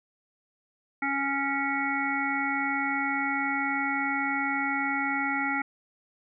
harmonic tone, 277.2 Hz, C#4, in tune, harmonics 1 / 3 / 5 / 7 / 8, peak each -32 / -32 / -32 / -32 / -32 dBFS, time 1.02-5.62 s, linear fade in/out 5 ms, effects none

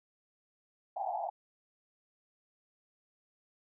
white band-pass noise, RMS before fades -36 dBFS, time 0.96-1.3 s, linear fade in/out 10 ms, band 660 to 860 Hz, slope 96 dB/octave, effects none

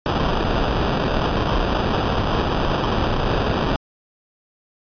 pink noise with sample-and-hold, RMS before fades -20 dBFS, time 0.06-3.76 s, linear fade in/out 0 ms, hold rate 2100 Hz, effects resampled to 11025 Hz

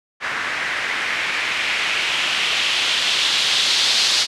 blue noise with low-pass filter sweep, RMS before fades -20 dBFS, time 0.2-4.27 s, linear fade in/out 50 ms, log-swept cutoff 1700 to 4300 Hz, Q 2.2, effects low-pass 10000 Hz 12 dB/octave

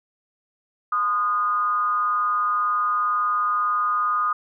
sine tone with frequency modulation, 1231 Hz, D#6, 19 cents flat, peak -19 dBFS, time 0.92-4.33 s, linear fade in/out 5 ms, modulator 201 Hz, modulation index 0.46, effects none

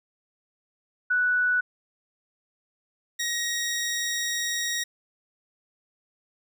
sine / 15% pulse tone pair in turn, 1480 / 1885.8 Hz, F#6 / A#6, 0 / +20 cents, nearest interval major third, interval 420 cents, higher second, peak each -20 dBFS, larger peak neither, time 1.1-1.61 / 3.19-4.84 s, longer second, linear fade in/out 10 ms, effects none

